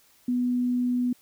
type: tone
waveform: sine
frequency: 246.9 Hz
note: B3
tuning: in tune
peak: -22 dBFS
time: 0.28-1.13 s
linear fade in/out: 5 ms
effects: white hiss -60 dBFS RMS until 1.21 s